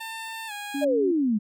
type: tone with pitch glide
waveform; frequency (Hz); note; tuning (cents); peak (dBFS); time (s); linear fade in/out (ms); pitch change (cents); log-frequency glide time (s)
15% pulse; 897 to 822.6; A5 to G#5; +33 to -17; -27; 0-0.85; 10; -150; 0.47-0.52
type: tone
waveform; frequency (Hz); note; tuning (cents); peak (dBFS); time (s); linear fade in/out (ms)
sine; 280.9; C#4; +23; -26; 0.74-1.12; 10
type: exponential sweep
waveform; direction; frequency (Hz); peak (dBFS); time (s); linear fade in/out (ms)
sine; down; 622.3 to 200.9; -20; 0.81-1.39; 20
effects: none